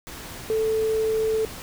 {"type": "tone in noise", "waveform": "sine", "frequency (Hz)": 440, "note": "A4", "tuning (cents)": 0, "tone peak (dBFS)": -20, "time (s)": [0.5, 1.45], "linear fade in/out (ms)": 0, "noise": "pink", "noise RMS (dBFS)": -38, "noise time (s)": [0.07, 1.62], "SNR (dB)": 15, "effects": []}